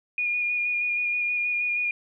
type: tone with vibrato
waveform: sine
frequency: 2438 Hz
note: D#7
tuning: 36 cents flat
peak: -23 dBFS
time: 0.18-1.91 s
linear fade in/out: 2 ms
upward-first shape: square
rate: 6.3 Hz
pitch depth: 14 cents each way
effects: none